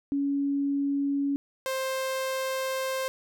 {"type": "tone pair in turn", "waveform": ["sine", "sawtooth"], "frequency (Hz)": [280.7, 526.4], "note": ["C#4", "C5"], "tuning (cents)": [22, 10], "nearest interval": "major seventh", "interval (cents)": 1088, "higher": "second", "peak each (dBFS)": -24, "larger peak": "neither", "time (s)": [[0.12, 1.36], [1.66, 3.08]], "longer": "second", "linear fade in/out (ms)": 0, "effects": []}